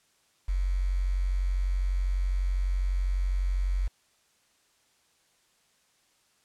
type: tone with quantisation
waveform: sine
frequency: 46 Hz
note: F#1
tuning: 9 cents flat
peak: -24 dBFS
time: 0.48-3.88 s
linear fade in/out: 10 ms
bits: 8
effects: white hiss -67 dBFS RMS until 6.44 s + low-pass 9000 Hz 12 dB/octave